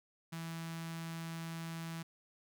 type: tone with notch filter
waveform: sawtooth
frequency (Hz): 164.81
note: E3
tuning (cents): 0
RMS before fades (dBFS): -43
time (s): 0.32-2.03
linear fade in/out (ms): 10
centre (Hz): 450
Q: 0.7
effects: none